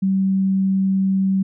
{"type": "tone", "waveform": "sine", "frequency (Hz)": 192.1, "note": "G3", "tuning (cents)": -35, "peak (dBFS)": -15, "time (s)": [0.02, 1.43], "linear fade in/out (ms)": 10, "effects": []}